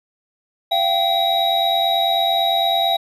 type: tone cluster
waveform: triangle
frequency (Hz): 684 / 773 / 3821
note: F5 / G5 / A#7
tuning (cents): -36 / -24 / +42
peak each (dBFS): -18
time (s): 0.71-2.97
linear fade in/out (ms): 10
effects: resampled to 32000 Hz